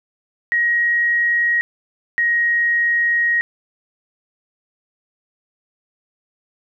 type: tone pair in turn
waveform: sine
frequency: 1891 / 1883.8 Hz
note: A#6 / A#6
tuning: +24 / +18 cents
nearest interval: unison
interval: 6 cents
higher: first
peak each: -14 dBFS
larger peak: neither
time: 0.52-1.61 / 2.18-3.41 s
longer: second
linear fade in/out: 0 ms
effects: none